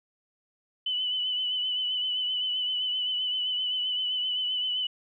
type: tone with vibrato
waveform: sine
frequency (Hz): 2998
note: F#7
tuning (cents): +22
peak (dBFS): -26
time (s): 0.86-4.87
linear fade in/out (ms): 5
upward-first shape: triangle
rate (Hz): 7.7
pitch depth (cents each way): 40
effects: none